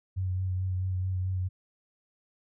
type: tone with vibrato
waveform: sine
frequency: 92.8 Hz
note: F#2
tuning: 6 cents sharp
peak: -27 dBFS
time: 0.16-1.49 s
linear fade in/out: 20 ms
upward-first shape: sine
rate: 4.6 Hz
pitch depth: 22 cents each way
effects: none

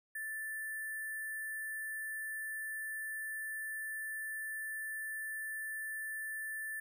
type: tone with sample-and-hold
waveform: sine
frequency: 1760 Hz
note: A6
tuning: in tune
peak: -38 dBFS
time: 0.15-6.8 s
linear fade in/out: 5 ms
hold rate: 11025 Hz
effects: none

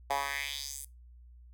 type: tone with high-pass filter sweep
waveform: 10% pulse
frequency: 139.7 Hz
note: C#3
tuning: 14 cents sharp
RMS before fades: -36 dBFS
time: 0.1-0.85 s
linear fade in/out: 5 ms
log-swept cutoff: 740 to 9900 Hz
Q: 2.6
effects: noise-tail reverb RT60 0.2 s tail -19 dB re dry + added 60 Hz sine -51 dBFS peak until 1.53 s

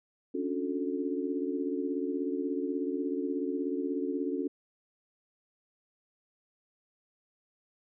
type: chord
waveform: sine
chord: D major seventh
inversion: third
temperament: equal with one note detuned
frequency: 277.2 / 293.7 / 361.3 / 440 Hz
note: C#4 / D4 / F#4 / A4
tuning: 0 / 0 / -41 / 0 cents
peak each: -33 / -37 / -35 / -37 dBFS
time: 0.34-4.48 s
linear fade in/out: 10 ms
effects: none

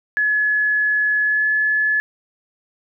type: tone with pitch glide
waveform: sine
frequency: 1702 to 1715.8 Hz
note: G#6 to A6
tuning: +42 to -44 cents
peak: -15 dBFS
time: 0.17-2 s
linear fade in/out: 0 ms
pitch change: +14 cents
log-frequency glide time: 1.22-1.47 s
effects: none

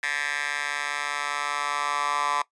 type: tone with high-pass filter sweep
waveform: 10% pulse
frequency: 145.1 Hz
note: D3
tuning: 21 cents flat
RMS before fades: -28 dBFS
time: 0.03-2.42 s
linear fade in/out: 2 ms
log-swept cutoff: 1700 to 1100 Hz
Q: 5.8
effects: noise-tail reverb RT60 0.1 s tail -19 dB re dry + resampled to 22050 Hz

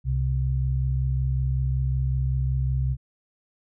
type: tone pair together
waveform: sine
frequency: 65.35 / 130.7 Hz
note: C2 / C3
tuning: -1 / -1 cents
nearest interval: octave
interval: 1200 cents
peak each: -24 dBFS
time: 0.04-2.97 s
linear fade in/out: 50 ms
effects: none

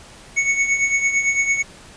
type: tone with tremolo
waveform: square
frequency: 2217 Hz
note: C#7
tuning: in tune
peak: -14 dBFS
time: 0.36-1.63 s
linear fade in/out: 20 ms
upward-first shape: triangle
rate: 8.9 Hz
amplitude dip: 70%
effects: pink hiss -43 dBFS RMS until 1.96 s + resampled to 22050 Hz

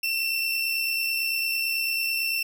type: tone pair together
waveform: 30% pulse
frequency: 2637 / 2706 Hz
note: E7 / E7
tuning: 0 / +45 cents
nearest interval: unison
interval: 45 cents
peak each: -30 / -22 dBFS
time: 0.03-2.43 s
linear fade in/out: 5 ms
effects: none

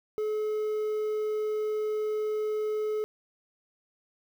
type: tone with quantisation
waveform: triangle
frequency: 428.1 Hz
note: A4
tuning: 47 cents flat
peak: -25 dBFS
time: 0.18-3.04 s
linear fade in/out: 0 ms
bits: 9
effects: none

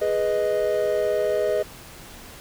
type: chord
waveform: triangle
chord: G# minor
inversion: none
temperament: equal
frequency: 415.3 / 493.9 / 622.3 Hz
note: G#4 / B4 / D#5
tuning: 0 / 0 / 0 cents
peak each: -23 / -24 / -21 dBFS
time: 0.01-1.63 s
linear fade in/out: 10 ms
effects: pink hiss -43 dBFS RMS until 2.4 s

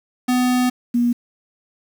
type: tone pair in turn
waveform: square / sine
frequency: 250 / 240.1 Hz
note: B3 / B3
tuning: +21 / -49 cents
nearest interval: minor second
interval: 70 cents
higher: first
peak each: -16 / -14 dBFS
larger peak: second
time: 0.28-0.7 / 0.94-1.13 s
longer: first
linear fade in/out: 10 ms
effects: 7-bit

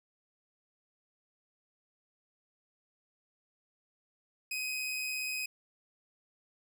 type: tone with amplitude modulation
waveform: sawtooth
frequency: 2515 Hz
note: D#7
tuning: 18 cents sharp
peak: -29 dBFS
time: 4.51-5.46 s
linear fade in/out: 5 ms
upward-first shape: sine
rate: 137 Hz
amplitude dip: 35%
effects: none

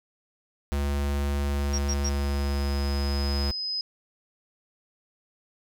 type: tone with pitch glide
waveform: square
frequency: 71 to 70.18 Hz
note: C#2 to C#2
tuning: +42 to +22 cents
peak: -25 dBFS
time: 0.72-3.51 s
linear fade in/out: 0 ms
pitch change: -20 cents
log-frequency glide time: 1.43-2.88 s
type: tone with exponential growth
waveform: sine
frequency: 5040 Hz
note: D#8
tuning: 21 cents sharp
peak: -26 dBFS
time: 0.82-3.81 s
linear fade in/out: 2 ms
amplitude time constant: 650 ms
type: tone bursts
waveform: sine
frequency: 5620 Hz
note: F8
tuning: 10 cents sharp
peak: -28 dBFS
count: 3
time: 1.73-2.095 s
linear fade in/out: 10 ms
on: 55 ms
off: 100 ms
effects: none

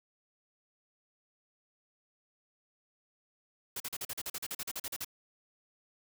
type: noise bursts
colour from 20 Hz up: white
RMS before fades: -38 dBFS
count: 16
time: 3.76-5.047 s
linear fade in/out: 5 ms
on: 42 ms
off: 41 ms
effects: none

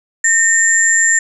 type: tone pair together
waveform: sine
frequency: 1825 / 7293 Hz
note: A#6 / A#8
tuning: -37 / -39 cents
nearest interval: 2 octaves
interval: 2398 cents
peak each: -12 dBFS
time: 0.24-1.19 s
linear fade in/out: 5 ms
effects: none

